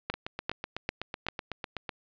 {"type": "two click trains", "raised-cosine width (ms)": 0.3, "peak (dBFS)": [-18, -13], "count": [15, 4], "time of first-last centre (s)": [[0.14, 1.892], [0.1, 1.286]], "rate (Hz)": [7.99, 2.53], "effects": ["resampled to 11025 Hz", "7-bit"]}